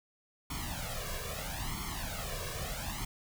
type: noise with flanger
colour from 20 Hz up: pink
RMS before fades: -38 dBFS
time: 0.5-3.05 s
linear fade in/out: 5 ms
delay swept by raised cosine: 0.91 to 1.81 ms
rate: 0.77 Hz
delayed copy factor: +0.9
effects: none